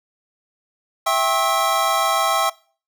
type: tone cluster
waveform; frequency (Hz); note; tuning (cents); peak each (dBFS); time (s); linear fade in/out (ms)
square; 660 / 786 / 1080 / 1301; E5 / G5 / C#6 / E6; +2 / +4 / -45 / -23; -23; 1.06-2.5; 10
effects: noise-tail reverb RT60 0.4 s tail -21 dB re dry